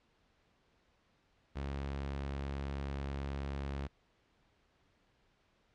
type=tone; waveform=sawtooth; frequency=69.3 Hz; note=C#2; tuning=in tune; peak=-33 dBFS; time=1.55-3.88 s; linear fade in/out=20 ms; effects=pink hiss -72 dBFS RMS until 5.74 s + low-pass 4000 Hz 12 dB/octave